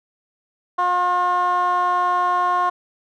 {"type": "tone with band-pass filter", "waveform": "15% pulse", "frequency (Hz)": 357.9, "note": "F4", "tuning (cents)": 42, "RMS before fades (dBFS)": -19, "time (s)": [0.78, 2.7], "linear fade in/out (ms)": 10, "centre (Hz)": 950, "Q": 5.8, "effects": []}